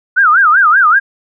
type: tone with vibrato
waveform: sine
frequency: 1400 Hz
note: F6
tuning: 4 cents sharp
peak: -5 dBFS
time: 0.16-1 s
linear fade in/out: 20 ms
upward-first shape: sine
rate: 5.2 Hz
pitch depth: 260 cents each way
effects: none